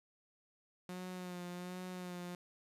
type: tone with vibrato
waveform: sawtooth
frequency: 180 Hz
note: F#3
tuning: 47 cents flat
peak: -39 dBFS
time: 0.89-2.35 s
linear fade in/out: 2 ms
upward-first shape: sine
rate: 1.3 Hz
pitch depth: 31 cents each way
effects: resampled to 32000 Hz + 11-bit